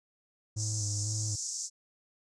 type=band-pass noise; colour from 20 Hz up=pink; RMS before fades=-37 dBFS; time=0.56-1.7 s; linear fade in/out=50 ms; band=5600 to 7600 Hz; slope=48 dB/octave
type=tone with vibrato; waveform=triangle; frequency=104.9 Hz; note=G#2; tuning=18 cents sharp; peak=-30 dBFS; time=0.56-1.36 s; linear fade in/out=10 ms; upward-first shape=square; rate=2 Hz; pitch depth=36 cents each way
effects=none